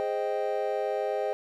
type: chord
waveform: triangle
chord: Ab major seventh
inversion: none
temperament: equal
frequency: 415.3 / 523.3 / 622.3 / 784 Hz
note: Ab4 / C5 / Eb5 / G5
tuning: 0 / 0 / 0 / 0 cents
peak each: -30 / -30 / -30 / -32 dBFS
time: 0-1.33 s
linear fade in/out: 0 ms
effects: none